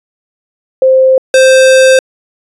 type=tone pair in turn; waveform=sine / square; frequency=523.3 / 523.3 Hz; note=C5 / C5; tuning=0 / 0 cents; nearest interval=unison; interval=0 cents; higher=neither; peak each=-3 dBFS; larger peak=neither; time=0.82-1.18 / 1.34-1.99 s; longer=second; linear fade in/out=2 ms; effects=resampled to 24000 Hz